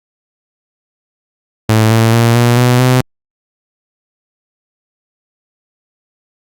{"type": "tone with pitch steps", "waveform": "sawtooth", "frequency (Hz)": [110, 113.22, 116.54, 119.96, 123.47, 127.09], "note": ["A2", "A2", "A#2", "B2", "B2", "C3"], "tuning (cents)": [0, 50, 0, -50, 0, -50], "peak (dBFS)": -3, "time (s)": [1.69, 3.01], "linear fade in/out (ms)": 5, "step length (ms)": 220, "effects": ["Opus 48 kbps"]}